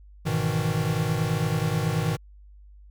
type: chord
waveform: square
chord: E major seventh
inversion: first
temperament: equal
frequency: 103.83 / 123.47 / 155.56 / 164.81 Hz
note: G#2 / B2 / D#3 / E3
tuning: 0 / 0 / 0 / 0 cents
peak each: -31 / -30 / -27 / -31 dBFS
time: 0.25-2.17 s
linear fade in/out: 20 ms
effects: added 50 Hz sine -46 dBFS peak until 2.9 s